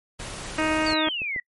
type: noise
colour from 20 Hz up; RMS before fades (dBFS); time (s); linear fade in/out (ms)
pink; -35; 0.19-0.94; 10
type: harmonic tone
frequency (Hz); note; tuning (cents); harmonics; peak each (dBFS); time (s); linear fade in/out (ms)
312.6; D#4; +8; 1 / 2 / 3 / 4 / 5 / 6 / 7 / 8 / 9; -25 / -28 / -30 / -31 / -32 / -33 / -33 / -34 / -35; 0.58-1.09; 5
type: exponential sweep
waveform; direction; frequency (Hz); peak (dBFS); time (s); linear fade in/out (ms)
sine; down; 4699 to 1905; -26; 0.86-1.4; 5
type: click train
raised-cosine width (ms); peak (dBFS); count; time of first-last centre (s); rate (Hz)
2; -26; 4; 0.93-1.362; 6.94
effects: noise-tail reverb RT60 0.1 s tail -25 dB re dry + MP3 48 kbps